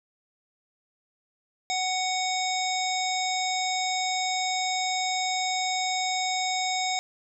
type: harmonic tone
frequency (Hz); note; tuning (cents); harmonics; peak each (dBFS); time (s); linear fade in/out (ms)
744; F#5; +9; 1 / 3 / 5 / 7 / 9 / 10; -28 / -32 / -32 / -36 / -38 / -36; 1.7-6.99; 0
effects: none